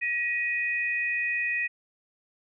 sine tone pair together, 1907.2 / 2489 Hz, A#6 / D#7, +39 / 0 cents, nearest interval perfect fourth, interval 461 cents, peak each -28 dBFS, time 0.01-1.68 s, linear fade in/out 20 ms, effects none

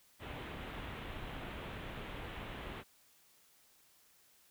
pink low-pass noise, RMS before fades -45 dBFS, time 0.19-2.84 s, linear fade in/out 50 ms, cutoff 3500 Hz, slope 48 dB/octave, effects white hiss -67 dBFS RMS until 4.5 s

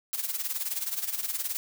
blue noise with tremolo, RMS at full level -29 dBFS, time 0.13-1.57 s, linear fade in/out 0 ms, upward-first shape sine, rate 19 Hz, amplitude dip 75%, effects none

